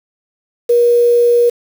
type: tone with quantisation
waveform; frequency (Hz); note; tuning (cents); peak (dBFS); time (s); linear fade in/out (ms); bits
sine; 477.8; A#4; +43; -7; 0.69-1.5; 10; 5
effects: none